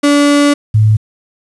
35% pulse / sine tone pair in turn, 288.3 / 107.99 Hz, D4 / A2, -32 / -32 cents, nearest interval octave + perfect fourth, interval 1700 cents, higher first, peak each -5 dBFS, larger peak neither, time 0.03-0.54 / 0.74-0.97 s, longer first, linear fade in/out 10 ms, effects resampled to 24000 Hz + 7-bit

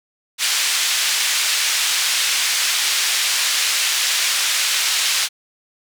pink band-pass noise, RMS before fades -19 dBFS, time 0.38-5.29 s, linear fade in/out 50 ms, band 2400 to 8400 Hz, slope 12 dB/octave, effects none

